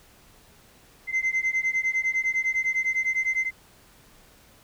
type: beating tone pair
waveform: sine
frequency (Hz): 2065 / 2074.9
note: C7 / C7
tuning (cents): -23 / -15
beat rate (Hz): 9.9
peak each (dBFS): -24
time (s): 1.07-3.51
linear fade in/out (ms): 50
effects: tanh soft clip ceiling -19 dBFS + pink hiss -55 dBFS RMS until 4.63 s